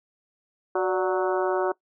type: harmonic tone with a mistuned harmonic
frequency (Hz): 185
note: F#3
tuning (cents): 0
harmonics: 2 / 3 / 4 / 5 / 6 / 7 / 8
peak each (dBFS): -24 / -28 / -30 / -32 / -34 / -35 / -36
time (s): 0.75-1.72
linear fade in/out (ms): 5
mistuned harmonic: 3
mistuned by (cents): +69
effects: noise-tail reverb RT60 0.1 s tail -21 dB re dry